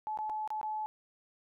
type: tone with dropouts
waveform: sine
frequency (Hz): 860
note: A5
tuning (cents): -40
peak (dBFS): -33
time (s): 0.07-0.86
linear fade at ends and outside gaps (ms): 0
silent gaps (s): 0.174-0.188 / 0.295-0.298 / 0.476-0.504 / 0.613-0.63
effects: none